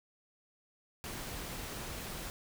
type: noise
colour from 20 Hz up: pink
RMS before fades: -42 dBFS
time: 1.04-2.3 s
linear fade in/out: 0 ms
effects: none